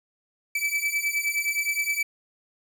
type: beating tone pair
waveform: 45% pulse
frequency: 2304 / 2313.6 Hz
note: D7 / D7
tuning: -34 / -27 cents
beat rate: 9.6 Hz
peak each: -27 / -27 dBFS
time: 0.55-2.03 s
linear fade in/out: 5 ms
effects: none